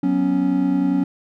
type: chord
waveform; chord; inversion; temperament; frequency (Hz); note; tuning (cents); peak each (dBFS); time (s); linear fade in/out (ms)
triangle; F# suspended fourth; none; equal; 185 / 246.9 / 277.2; F#3 / B3 / C#4; 0 / 0 / 0; -20 / -22 / -16; 0.03-1.04; 5
effects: none